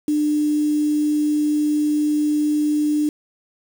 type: tone with quantisation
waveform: sine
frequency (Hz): 299.3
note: D4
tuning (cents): +33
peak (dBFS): -16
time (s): 0.08-3.09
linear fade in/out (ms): 2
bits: 6
effects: none